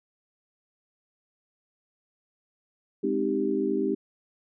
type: chord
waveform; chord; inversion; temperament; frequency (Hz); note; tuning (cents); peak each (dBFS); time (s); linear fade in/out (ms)
sine; Ab major seventh; none; equal; 207.7 / 261.6 / 311.1 / 392; Ab3 / C4 / Eb4 / G4; 0 / 0 / 0 / 0; -32 / -30 / -29 / -27; 3.03-3.95; 10
effects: none